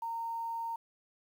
sine tone with quantisation, 920 Hz, A#5, 23 cents flat, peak -34 dBFS, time 0.02-0.76 s, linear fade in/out 5 ms, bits 10, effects none

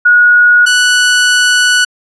sine / sawtooth tone pair in turn, 1452 / 1479.1 Hz, F#6 / F#6, -33 / -1 cents, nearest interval unison, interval 32 cents, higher second, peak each -3 dBFS, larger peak neither, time 0.05-0.66 / 0.66-1.85 s, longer second, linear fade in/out 10 ms, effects resampled to 22050 Hz

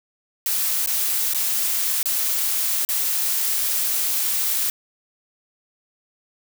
blue noise with dropouts, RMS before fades -22 dBFS, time 0.46-4.7 s, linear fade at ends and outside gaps 1 ms, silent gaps 0.861-0.873 / 1.336-1.346 / 2.029-2.057 / 2.85-2.889 s, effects none

